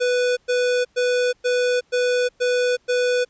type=tone bursts; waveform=square; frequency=494.5 Hz; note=B4; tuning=2 cents sharp; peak=-18 dBFS; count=7; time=0-3.25 s; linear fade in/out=20 ms; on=370 ms; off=110 ms; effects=pink hiss -62 dBFS RMS until 3.29 s + resampled to 16000 Hz